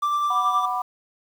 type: tone with tremolo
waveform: triangle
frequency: 1174.7 Hz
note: D6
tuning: in tune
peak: -17 dBFS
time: 0.02-0.66 s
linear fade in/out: 10 ms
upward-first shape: sine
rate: 9.8 Hz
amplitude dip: 25%
type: chord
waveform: sine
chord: B minor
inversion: second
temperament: just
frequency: 740.8 / 987.8 / 1185.3 Hz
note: F#5 / B5 / D6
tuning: +2 / 0 / +16 cents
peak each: -27 dBFS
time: 0.3-0.82 s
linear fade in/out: 5 ms
effects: tanh soft clip ceiling -8 dBFS + 8-bit